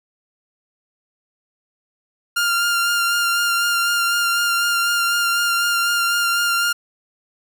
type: tone with vibrato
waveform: sawtooth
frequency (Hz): 1396.9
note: F6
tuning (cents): 0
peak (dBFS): -13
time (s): 2.36-6.73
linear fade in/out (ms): 10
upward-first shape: sine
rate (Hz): 4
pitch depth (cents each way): 17
effects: none